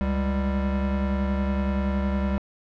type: tone pair together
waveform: square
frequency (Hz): 69 / 196.29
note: C#2 / G3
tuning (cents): -7 / +3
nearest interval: octave + tritone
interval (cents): 1810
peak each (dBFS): -26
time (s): 0.01-2.38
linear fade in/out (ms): 0
effects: low-pass 2000 Hz 12 dB/octave